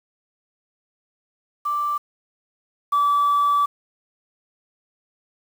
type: tone pair in turn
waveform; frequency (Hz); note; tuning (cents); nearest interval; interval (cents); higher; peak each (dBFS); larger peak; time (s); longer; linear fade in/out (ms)
sine; 1174.7 / 1153.9; D6 / D6; 0 / -31; unison; 31; first; -20 / -14; second; 1.65-1.98 / 2.92-3.66; second; 10
effects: tanh soft clip ceiling -13 dBFS + 7-bit